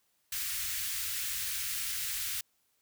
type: band-stop noise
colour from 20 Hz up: white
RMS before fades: -35 dBFS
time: 0.32-2.41 s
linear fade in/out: 5 ms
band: 110 to 1500 Hz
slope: 24 dB/octave
effects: white hiss -74 dBFS RMS until 2.81 s